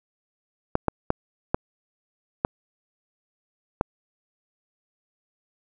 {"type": "clicks", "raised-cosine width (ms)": 1, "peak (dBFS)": -6, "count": 6, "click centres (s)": [0.754, 0.883, 1.104, 1.545, 2.449, 3.811], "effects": []}